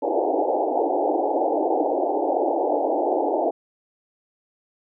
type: band-pass noise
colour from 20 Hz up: white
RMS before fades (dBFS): -22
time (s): 0.02-3.51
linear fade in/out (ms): 10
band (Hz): 280 to 850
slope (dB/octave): 96
effects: none